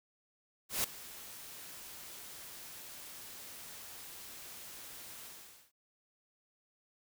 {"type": "noise with ADSR envelope", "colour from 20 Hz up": "white", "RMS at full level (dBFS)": -31, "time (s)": [0.69, 5.72], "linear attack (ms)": 150, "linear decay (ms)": 5, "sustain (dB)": -18, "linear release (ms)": 480, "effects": []}